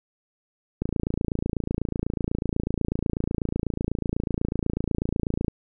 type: click train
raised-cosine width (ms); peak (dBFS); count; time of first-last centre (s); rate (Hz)
3; -12; 132; 0.82-5.482; 28.1
effects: none